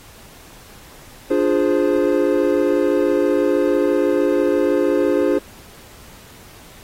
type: chord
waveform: triangle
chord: D half-diminished seventh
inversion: none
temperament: equal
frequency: 293.7 / 349.2 / 415.3 / 523.3 Hz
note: D4 / F4 / Ab4 / C5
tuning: 0 / 0 / 0 / 0 cents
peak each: -18 dBFS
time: 1.3-5.39 s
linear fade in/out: 10 ms
effects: pink hiss -44 dBFS RMS until 6.83 s + AAC 48 kbps